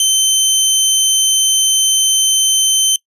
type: tone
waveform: 20% pulse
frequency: 3089 Hz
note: G7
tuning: 26 cents flat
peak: -5 dBFS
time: 0-2.96 s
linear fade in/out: 2 ms
effects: noise-tail reverb RT60 0.1 s tail -22 dB re dry + resampled to 32000 Hz